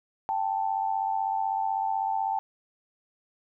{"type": "tone pair together", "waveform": "sine", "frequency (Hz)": [784, 880], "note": ["G5", "A5"], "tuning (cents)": [0, 0], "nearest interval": "major second", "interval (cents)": 200, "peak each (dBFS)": -28, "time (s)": [0.29, 2.39], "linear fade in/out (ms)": 0, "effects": []}